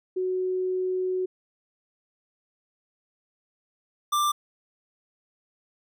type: tone pair in turn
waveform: sine / square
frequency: 370 / 1182.8 Hz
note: F#4 / D6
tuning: 0 / +12 cents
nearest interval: octave + minor sixth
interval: 2012 cents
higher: second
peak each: -24 / -22 dBFS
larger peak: second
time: 0.16-1.26 / 4.12-4.32 s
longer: first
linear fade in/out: 10 ms
effects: none